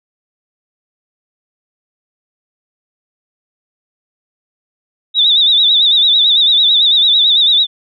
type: tone with vibrato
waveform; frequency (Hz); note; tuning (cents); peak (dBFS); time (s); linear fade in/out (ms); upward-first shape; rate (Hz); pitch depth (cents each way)
sine; 3675; A#7; -25; -7; 5.14-7.67; 50; sine; 9; 100
effects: none